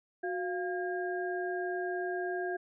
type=tone cluster; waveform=sine; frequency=365.5 / 696 / 1619 Hz; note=F#4 / F5 / G#6; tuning=-21 / -6 / -45 cents; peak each=-34 / -37 / -39 dBFS; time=0.23-2.57 s; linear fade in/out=10 ms; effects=none